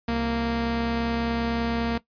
sawtooth tone pair together, 65.41 / 232 Hz, C2 / A#3, 0 / -8 cents, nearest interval octave + minor seventh, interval 2192 cents, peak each -28 / -20 dBFS, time 0.08-1.98 s, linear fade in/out 5 ms, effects noise-tail reverb RT60 0.1 s tail -17 dB re dry + resampled to 11025 Hz

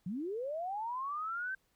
sine linear sweep, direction up, 162.1 to 1568 Hz, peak -35 dBFS, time 0.06-1.55 s, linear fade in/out 5 ms, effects pink hiss -75 dBFS RMS until 1.75 s

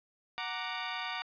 15% pulse chord, Gb augmented, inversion none, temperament equal, 740 / 932.3 / 1174.7 Hz, Gb5 / Bb5 / D6, 0 / 0 / 0 cents, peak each -33 / -33 / -33 dBFS, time 0.38-1.22 s, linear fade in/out 0 ms, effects resampled to 11025 Hz + 11-bit

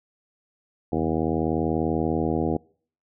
harmonic tone with a mistuned harmonic, 80.3 Hz, E2, 45 cents flat, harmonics 1 / 2 / 3 / 4 / 5 / 6 / 7 / 8 / 9 / 10, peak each -32 / -30 / -28 / -27 / -30 / -31 / -37 / -39 / -33 / -38 dBFS, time 0.92-2.57 s, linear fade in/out 5 ms, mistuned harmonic 1, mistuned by +75 cents, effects noise-tail reverb RT60 0.5 s tail -25 dB re dry

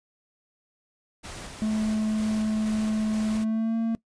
pink noise with tremolo, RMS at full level -39 dBFS, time 1.23-3.45 s, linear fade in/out 20 ms, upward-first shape square, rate 2.1 Hz, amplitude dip 25%
triangle tone with pitch glide, 216.1 to 227 Hz, A3 to A#3, -31 to -46 cents, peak -21 dBFS, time 1.62-3.95 s, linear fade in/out 0 ms, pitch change +85 cents, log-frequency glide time 3.3-3.76 s
effects noise-tail reverb RT60 0.1 s tail -20 dB re dry + resampled to 22050 Hz

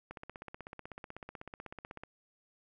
click train, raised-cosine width 0.5 ms, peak -29 dBFS, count 32, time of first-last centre 0.11-2.035 s, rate 16.1 Hz, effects none

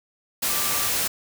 sine tone in noise, 1174.7 Hz, D6, in tune, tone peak -34 dBFS, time 0.49-0.89 s, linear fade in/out 10 ms, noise white, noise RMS -24 dBFS, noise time 0.42-1.08 s, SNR -13 dB, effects none

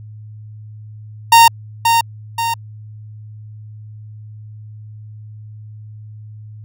45% pulse tone with echo, 923 Hz, A#5, 17 cents flat, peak -4 dBFS, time 1.32-1.48 s, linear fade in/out 5 ms, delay 530 ms, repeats 2, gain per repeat -6 dB, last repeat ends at 2.54 s, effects added 107 Hz sine -32 dBFS peak until 6.64 s

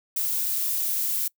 violet noise, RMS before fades -26 dBFS, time 0.16-1.28 s, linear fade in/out 5 ms, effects noise-tail reverb RT60 0.1 s tail -24 dB re dry

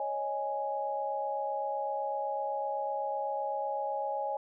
sine chord, C# suspended second, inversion none, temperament equal, 554.4 / 622.3 / 830.6 Hz, C#5 / D#5 / G#5, 0 / 0 / 0 cents, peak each -36 / -38 / -33 dBFS, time 0-4.37 s, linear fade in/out 2 ms, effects none

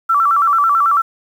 sine tone with vibrato, 1244.5 Hz, D#6, in tune, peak -10 dBFS, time 0.09-1.02 s, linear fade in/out 10 ms, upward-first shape square, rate 9.1 Hz, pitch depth 130 cents each way, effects 7-bit

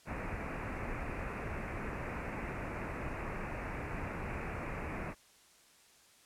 pink low-pass noise, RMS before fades -40 dBFS, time 0.05-5.15 s, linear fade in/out 50 ms, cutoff 2600 Hz, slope 96 dB/octave, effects white hiss -63 dBFS RMS until 6.25 s + low-pass 10000 Hz 12 dB/octave

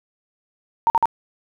sine tone bursts, 919 Hz, A#5, 25 cents flat, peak -12 dBFS, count 3, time 0.87-1.056 s, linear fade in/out 0 ms, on 30 ms, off 48 ms, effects 9-bit

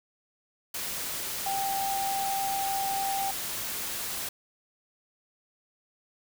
sine tone in noise, 784 Hz, G5, in tune, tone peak -28 dBFS, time 1.46-3.31 s, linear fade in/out 5 ms, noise white, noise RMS -34 dBFS, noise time 0.74-4.29 s, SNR +3 dB, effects none

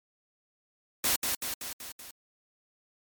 white noise with echo, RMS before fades -26 dBFS, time 1.04-1.16 s, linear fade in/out 2 ms, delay 190 ms, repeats 5, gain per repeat -4 dB, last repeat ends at 2.11 s, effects MP3 96 kbps

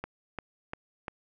click train, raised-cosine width 0.5 ms, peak -20 dBFS, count 4, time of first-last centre 0.04-1.082 s, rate 2.88 Hz, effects none

